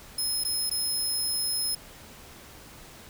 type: tone with dropouts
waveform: 20% pulse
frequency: 5150 Hz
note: E8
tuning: 41 cents flat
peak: -21 dBFS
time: 0.18-1.75 s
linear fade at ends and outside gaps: 5 ms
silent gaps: 0.438-0.448 / 0.697-0.712 s
effects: pink hiss -48 dBFS RMS until 3.09 s